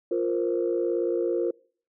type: chord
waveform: sine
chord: F suspended fourth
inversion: none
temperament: just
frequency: 349.2 / 465.6 / 523.8 Hz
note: F4 / Bb4 / C5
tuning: 0 / -2 / +2 cents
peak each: -25 / -27 / -30 dBFS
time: 0.11-1.51 s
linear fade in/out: 5 ms
effects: noise-tail reverb RT60 0.5 s tail -25 dB re dry + tanh soft clip ceiling -14 dBFS